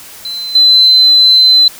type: tone with level steps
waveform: sine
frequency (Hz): 4051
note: B7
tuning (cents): +43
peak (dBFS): -18 / -3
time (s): 0.25-1.68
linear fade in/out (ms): 2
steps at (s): 0.55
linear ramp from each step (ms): 5
effects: white hiss -33 dBFS RMS until 1.79 s